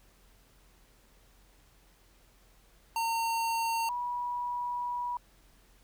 square / sine tone pair in turn, 914 / 972.5 Hz, A#5 / B5, -34 / -27 cents, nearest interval minor second, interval 107 cents, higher second, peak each -29 / -31 dBFS, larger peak first, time 2.96-3.89 / 3.89-5.17 s, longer second, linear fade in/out 2 ms, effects added 44 Hz sine -62 dBFS peak until 5.83 s + pink hiss -64 dBFS RMS until 5.83 s

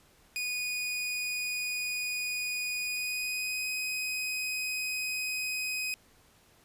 sawtooth tone with pitch glide, 2470 to 2512 Hz, D#7 to D#7, -13 to +16 cents, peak -28 dBFS, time 0.36-5.94 s, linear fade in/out 0 ms, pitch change +29 cents, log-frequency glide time 2.81-3.68 s, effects pink hiss -62 dBFS RMS until 6.64 s + resampled to 32000 Hz

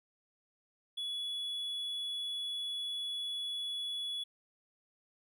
triangle tone, 3397 Hz, G#7, 38 cents sharp, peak -34 dBFS, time 0.97-4.24 s, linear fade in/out 10 ms, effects none

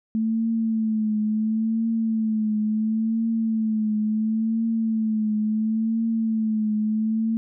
sine tone with vibrato, 220 Hz, A3, in tune, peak -20 dBFS, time 0.15-7.37 s, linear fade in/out 0 ms, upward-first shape triangle, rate 0.72 Hz, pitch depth 60 cents each way, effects none

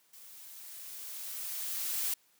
blue noise with level ramp, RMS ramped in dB -53 to -32 dBFS, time 0.13-2.14 s, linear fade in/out 5 ms, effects white hiss -68 dBFS RMS until 2.39 s + high-pass 150 Hz 12 dB/octave

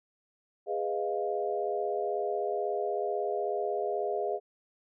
sine chord, F half-diminished seventh, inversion first, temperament equal with one note detuned, 411.7 / 493.9 / 622.3 / 698.5 Hz, Ab4 / Cb5 / Eb5 / F5, -15 / 0 / 0 / 0 cents, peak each -32 / -37 / -35 / -34 dBFS, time 0.66-4.4 s, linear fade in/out 50 ms, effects none

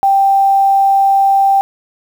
sine tone with quantisation, 785 Hz, G5, 2 cents sharp, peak -7 dBFS, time 0.03-1.61 s, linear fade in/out 0 ms, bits 6, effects none

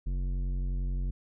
sine tone with tanh clipping, 45.64 Hz, F#1, 23 cents flat, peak -30 dBFS, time 0.06-1.11 s, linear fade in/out 10 ms, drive 12 dB, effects none

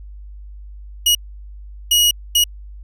sawtooth tone bursts at uneven times, 2900 Hz, F#7, 35 cents flat, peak -8 dBFS, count 3, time 1.06-1.15 / 1.91-2.11 / 2.35-2.44 s, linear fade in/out 5 ms, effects added 50 Hz sine -33 dBFS peak until 2.83 s

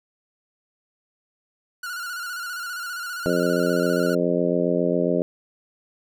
45% pulse tone with vibrato, 1428 Hz, F6, 38 cents sharp, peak -29 dBFS, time 1.83-4.15 s, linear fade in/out 5 ms, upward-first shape square, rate 15 Hz, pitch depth 50 cents each way
harmonic tone, 87.31 Hz, F2, in tune, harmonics 2 / 3 / 4 / 5 / 6 / 7, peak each -26 / -26 / -26 / -26 / -26 / -26 dBFS, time 3.26-5.22 s, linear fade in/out 0 ms
effects none

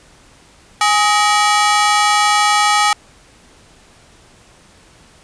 sawtooth ring-modulated tone, 1046.5 Hz, C6, in tune, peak -4 dBFS, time 0.81-2.93 s, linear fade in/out 2 ms, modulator 216 Hz, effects pink hiss -47 dBFS RMS until 5.23 s + resampled to 22050 Hz

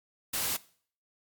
white noise, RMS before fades -31 dBFS, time 0.33-0.57 s, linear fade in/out 10 ms, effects noise-tail reverb RT60 0.5 s tail -20 dB re dry + MP3 96 kbps

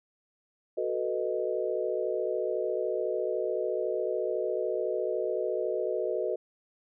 sine chord, B dominant seventh, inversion second, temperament equal, 370 / 440 / 493.9 / 622.3 Hz, F#4 / A4 / B4 / D#5, 0 / 0 / 0 / 0 cents, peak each -33 dBFS, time 0.77-6.36 s, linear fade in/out 10 ms, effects none

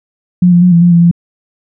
sine tone with pitch steps, 178.7 / 174.2 / 180 / 169.7 / 174.8 / 170.3 / 171.6 Hz, F3 / F3 / F#3 / F3 / F3 / F3 / F3, +40 / -4 / -47 / -49 / +2 / -43 / -30 cents, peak -3 dBFS, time 0.42-1.113 s, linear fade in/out 5 ms, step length 99 ms, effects none

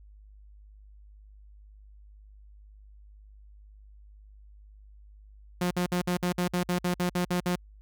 sawtooth tone bursts, 178.2 Hz, F3, 35 cents sharp, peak -21 dBFS, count 13, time 5.61-7.557 s, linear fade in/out 5 ms, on 99 ms, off 55 ms, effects added 51 Hz sine -49 dBFS peak until 7.81 s

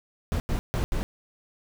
brown noise bursts at uneven times, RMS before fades -26 dBFS, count 4, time 0.32-0.4 / 0.49-0.59 / 0.74-0.84 / 0.92-1.03 s, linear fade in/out 0 ms, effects none

